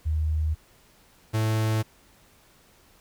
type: tone pair in turn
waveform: sine / 45% pulse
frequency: 77.8 / 109.61 Hz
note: D#2 / A2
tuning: 0 / -6 cents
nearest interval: tritone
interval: 594 cents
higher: second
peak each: -22 dBFS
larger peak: neither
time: 0.05-0.55 / 1.33-1.83 s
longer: neither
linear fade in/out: 20 ms
effects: pink hiss -58 dBFS RMS until 3 s